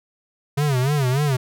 square tone with vibrato, 136.9 Hz, C#3, 21 cents flat, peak -18 dBFS, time 0.57-1.37 s, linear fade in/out 10 ms, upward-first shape sine, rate 3.4 Hz, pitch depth 160 cents each way, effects none

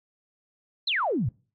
sine exponential sweep, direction down, 4331 to 98 Hz, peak -23 dBFS, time 0.87-1.29 s, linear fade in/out 5 ms, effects noise-tail reverb RT60 0.4 s tail -26 dB re dry + AAC 48 kbps

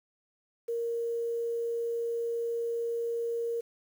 sine tone with quantisation, 466.2 Hz, A#4, in tune, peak -29 dBFS, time 0.68-3.61 s, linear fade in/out 10 ms, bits 9, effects none

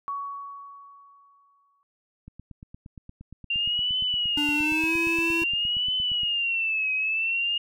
sine tone with exponential decay, 1122 Hz, C#6, 21 cents sharp, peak -27 dBFS, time 0.08-1.83 s, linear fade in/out 0 ms, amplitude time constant 380 ms
click train, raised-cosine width 5 ms, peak -30 dBFS, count 35, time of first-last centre 2.28-6.233 s, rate 8.6 Hz
sine tone with vibrato, 2769 Hz, F7, 15 cents flat, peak -23 dBFS, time 3.5-7.58 s, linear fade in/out 5 ms, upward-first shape triangle, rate 0.51 Hz, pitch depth 160 cents each way
square tone with pitch glide, 293.7 to 333.5 Hz, D4 to E4, 0 to +20 cents, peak -27 dBFS, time 4.37-5.44 s, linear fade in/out 5 ms, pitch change +220 cents, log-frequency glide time 4.54-4.97 s
effects none

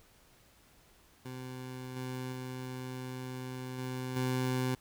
20% pulse tone with level steps, 128.1 Hz, C3, 36 cents flat, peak -36 / -32 / -34 / -31 / -25 dBFS, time 1.25-4.75 s, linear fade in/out 5 ms, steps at 1.96 / 2.32 / 3.78 / 4.16 s, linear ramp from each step 5 ms, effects pink hiss -63 dBFS RMS until 4.8 s

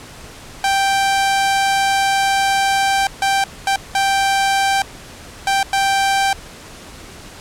sawtooth tone bursts at uneven times, 784 Hz, G5, in tune, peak -10 dBFS, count 6, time 0.64-3.07 / 3.22-3.44 / 3.67-3.76 / 3.95-4.82 / 5.47-5.63 / 5.73-6.33 s, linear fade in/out 2 ms, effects pink hiss -37 dBFS RMS until 7.4 s + low-pass 10000 Hz 12 dB/octave

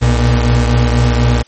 35% pulse tone pair together, 61.4 / 118.69 Hz, B1 / A#2, -9 / +32 cents, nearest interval major seventh, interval 1141 cents, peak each -10 dBFS, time 0.01-1.43 s, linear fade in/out 20 ms, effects white hiss -48 dBFS RMS until 1.47 s + MP3 32 kbps

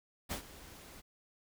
pink noise with ADSR envelope, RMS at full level -37 dBFS, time 0.29-1.02 s, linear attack 28 ms, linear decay 97 ms, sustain -16 dB, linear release 27 ms, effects none

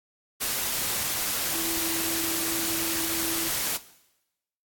sine tone in noise, 329.6 Hz, E4, in tune, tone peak -34 dBFS, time 1.53-3.49 s, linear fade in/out 20 ms, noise white, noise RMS -28 dBFS, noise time 0.4-3.78 s, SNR -9 dB, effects noise-tail reverb RT60 0.9 s tail -17 dB re dry + AAC 64 kbps

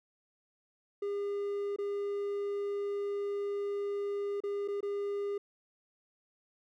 triangle tone with dropouts, 404.6 Hz, G#4, 45 cents flat, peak -30 dBFS, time 1.02-5.38 s, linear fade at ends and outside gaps 5 ms, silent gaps 1.762-1.785 / 4.404-4.436 / 4.678-4.683 / 4.807-4.828 s, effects none

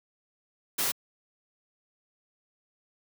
white noise, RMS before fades -28 dBFS, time 0.78-0.92 s, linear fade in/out 10 ms, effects high-pass 150 Hz 12 dB/octave

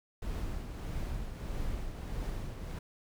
brown noise with tremolo, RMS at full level -35 dBFS, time 0.22-2.79 s, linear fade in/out 5 ms, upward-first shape triangle, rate 1.6 Hz, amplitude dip 50%, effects none

